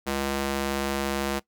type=tone with high-pass filter; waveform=square; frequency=69 Hz; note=C#2; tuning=7 cents flat; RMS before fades=-28 dBFS; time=0.06-1.4 s; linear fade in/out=20 ms; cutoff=230 Hz; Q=0.58; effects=noise-tail reverb RT60 0.1 s tail -19 dB re dry